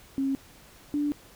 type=tone pair in turn; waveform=sine; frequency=271 / 292.4 Hz; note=C#4 / D4; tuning=-39 / -7 cents; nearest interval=minor second; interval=132 cents; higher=second; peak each=-24 dBFS; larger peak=neither; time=0.18-0.35 / 0.94-1.12 s; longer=second; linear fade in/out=0 ms; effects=pink hiss -53 dBFS RMS until 1.35 s